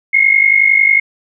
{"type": "tone pair together", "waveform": "sine", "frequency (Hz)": [2130, 2181], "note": ["C7", "C#7"], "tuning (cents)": [30, -29], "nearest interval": "unison", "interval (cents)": 41, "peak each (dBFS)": -10, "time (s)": [0.13, 1], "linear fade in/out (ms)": 10, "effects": []}